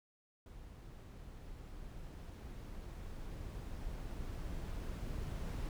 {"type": "noise with level ramp", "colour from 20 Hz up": "brown", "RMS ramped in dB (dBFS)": [-52, -40], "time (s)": [0.46, 5.69], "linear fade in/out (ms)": 2, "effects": []}